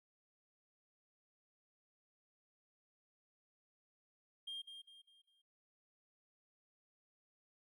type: tone with echo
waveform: triangle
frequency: 3209 Hz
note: G7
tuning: 40 cents sharp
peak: -40 dBFS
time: 4.47-4.62 s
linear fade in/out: 10 ms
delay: 200 ms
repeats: 4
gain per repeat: -8 dB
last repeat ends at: 5.42 s
effects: noise-tail reverb RT60 0.4 s tail -24 dB re dry + tanh soft clip ceiling -38 dBFS